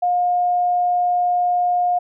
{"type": "tone", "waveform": "sine", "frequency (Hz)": 713, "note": "F5", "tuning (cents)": 36, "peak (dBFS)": -15, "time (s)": [0.02, 1.99], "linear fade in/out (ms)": 10, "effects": []}